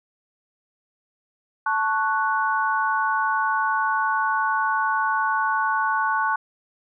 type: chord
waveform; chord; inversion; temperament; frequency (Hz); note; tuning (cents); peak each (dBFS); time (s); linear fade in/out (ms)
sine; F# minor; first; equal; 880 / 1108.7 / 1480; A5 / C#6 / F#6; 0 / 0 / 0; -24; 1.66-6.36; 5
effects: none